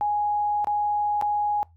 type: tone with dropouts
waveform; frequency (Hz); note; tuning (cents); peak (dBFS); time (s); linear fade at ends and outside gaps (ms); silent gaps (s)
sine; 830.6; G#5; 0; -21; 0.01-1.63; 0; 0.645-0.671 / 1.213-1.223
effects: noise-tail reverb RT60 0.2 s tail -23 dB re dry + added 83 Hz sine -52 dBFS peak until 1.76 s